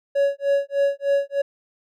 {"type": "tone with tremolo", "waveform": "triangle", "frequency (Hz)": 560, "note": "C#5", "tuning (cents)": 18, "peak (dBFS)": -13, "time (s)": [0.15, 1.42], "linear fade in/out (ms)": 10, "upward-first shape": "sine", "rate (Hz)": 3.3, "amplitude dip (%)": 100, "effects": []}